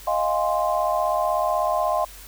sine chord, F minor seventh, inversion third, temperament equal with one note detuned, 622.3 / 698.5 / 817.8 / 1046.5 Hz, Eb5 / F5 / Ab5 / C6, 0 / 0 / -27 / 0 cents, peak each -24 / -24 / -29 / -25 dBFS, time 0.07-2.05 s, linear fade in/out 5 ms, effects added 47 Hz sine -44 dBFS peak until 2.27 s + white hiss -44 dBFS RMS until 2.27 s

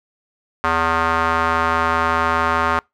square tone with band-pass filter, 82.41 Hz, E2, in tune, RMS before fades -18 dBFS, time 0.64-2.79 s, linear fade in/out 0 ms, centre 1200 Hz, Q 2.6, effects noise-tail reverb RT60 0.2 s tail -26 dB re dry

